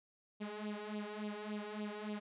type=tone with flanger; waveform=sawtooth; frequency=210 Hz; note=G#3; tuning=19 cents sharp; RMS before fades=-43 dBFS; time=0.4-2.2 s; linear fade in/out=20 ms; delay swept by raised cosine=0.28 to 2.68 ms; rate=3.5 Hz; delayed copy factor=+0.75; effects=resampled to 8000 Hz